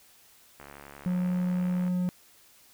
click train, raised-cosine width 0.5 ms, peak -30 dBFS, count 92, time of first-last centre 0.6-1.88 s, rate 71.1 Hz
triangle tone, 180.3 Hz, F#3, 45 cents flat, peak -23 dBFS, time 1.06-2.09 s, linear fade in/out 0 ms
effects white hiss -58 dBFS RMS until 2.73 s

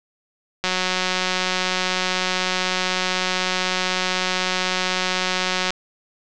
click train, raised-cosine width 0.2 ms, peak -4 dBFS, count 933, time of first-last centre 0.64-5.705 s, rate 184 Hz, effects low-pass 7000 Hz 12 dB/octave

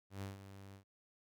sawtooth tone with ADSR envelope, 98 Hz, G2, in tune, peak -37 dBFS, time 0.1-0.84 s, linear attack 120 ms, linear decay 150 ms, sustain -11 dB, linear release 100 ms, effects none

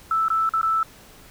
sine tone with dropouts, 1318.5 Hz, E6, in tune, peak -18 dBFS, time 0.11-0.83 s, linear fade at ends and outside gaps 2 ms, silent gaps 0.283-0.302 / 0.492-0.536 / 0.614-0.63 s, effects pink hiss -48 dBFS RMS until 1.3 s

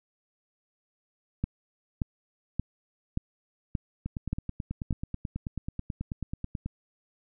two click trains, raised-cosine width 5 ms, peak -20 / -15 dBFS, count 25 / 7, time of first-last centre 4.06-6.66 / 1.44-4.908 s, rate 9.23 / 1.73 Hz, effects none

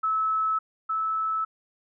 sine tone pair in turn, 1300 / 1306.4 Hz, E6 / E6, -24 / -16 cents, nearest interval unison, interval 8 cents, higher second, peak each -22 / -24 dBFS, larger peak first, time 0.03-0.59 / 0.89-1.45 s, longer neither, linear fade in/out 10 ms, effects none

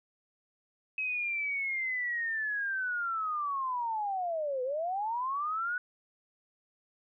sine linear two-way sweep, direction down then up, 2560 to 493.9 to 1490 Hz, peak -30 dBFS, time 0.98-5.78 s, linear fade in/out 2 ms, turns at 4.63 s, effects none

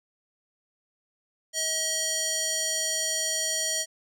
square tone with band-pass filter, 637 Hz, D#5, 41 cents sharp, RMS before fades -28 dBFS, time 1.53-3.86 s, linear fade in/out 50 ms, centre 6500 Hz, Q 1.8, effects none

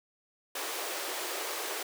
pink high-pass noise, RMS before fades -36 dBFS, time 0.55-1.83 s, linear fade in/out 5 ms, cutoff 340 Hz, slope 48 dB/octave, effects none

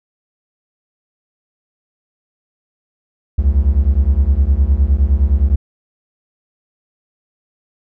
triangle beating tone pair, 64 / 73.7 Hz, C2 / D2, -38 / +7 cents, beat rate 9.7 Hz, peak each -11 / -11 dBFS, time 3.38-5.56 s, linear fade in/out 10 ms, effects none

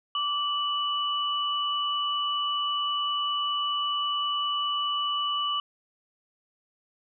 sine tone pair together, 1165.2 / 2960 Hz, D6 / F#7, -14 / 0 cents, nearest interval octave + major third, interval 1614 cents, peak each -28 dBFS, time 0.15-5.6 s, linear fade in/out 2 ms, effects none

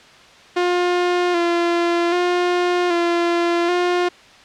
sawtooth tone with vibrato, 349.2 Hz, F4, in tune, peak -12 dBFS, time 0.56-4.09 s, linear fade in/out 10 ms, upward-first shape square, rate 0.64 Hz, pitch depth 30 cents each way, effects white hiss -45 dBFS RMS until 4.44 s + low-pass 4000 Hz 12 dB/octave

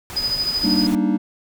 pink noise, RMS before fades -33 dBFS, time 0.1-0.95 s, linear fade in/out 0 ms
sine tone with tremolo, 4978 Hz, D#8, in tune, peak -17 dBFS, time 0.16-0.87 s, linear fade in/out 10 ms, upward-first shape sine, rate 13 Hz, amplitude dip 60%
triangle chord, Eb major seventh, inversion first, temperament just, 194.45 / 233.3 / 291.7 / 311.1 Hz, G3 / Bb3 / D4 / Eb4, -14 / +2 / -12 / 0 cents, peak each -20 dBFS, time 0.63-1.18 s, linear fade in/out 20 ms
effects none

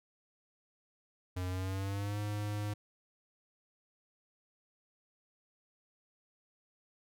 square tone with pitch glide, 91.2 to 104.16 Hz, F#2 to G#2, -24 to +6 cents, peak -35 dBFS, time 1.36-2.74 s, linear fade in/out 10 ms, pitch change +230 cents, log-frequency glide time 1.48-2.19 s, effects none

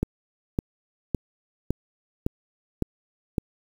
click train, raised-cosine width 3 ms, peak -10 dBFS, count 7, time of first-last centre 0.03-3.382 s, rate 1.79 Hz, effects 7-bit

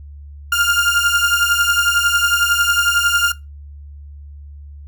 30% pulse beating tone pair, 1400 / 1411 Hz, F6 / F6, +4 / +17 cents, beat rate 11 Hz, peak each -14 dBFS, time 0.52-3.32 s, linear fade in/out 5 ms, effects noise-tail reverb RT60 0.2 s tail -18 dB re dry + added 72 Hz sine -33 dBFS peak until 4.87 s

